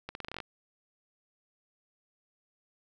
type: accelerating click train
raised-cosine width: 0.3 ms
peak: -22 dBFS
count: 10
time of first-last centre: 0.09-0.402 s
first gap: 61 ms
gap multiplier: 0.85
effects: none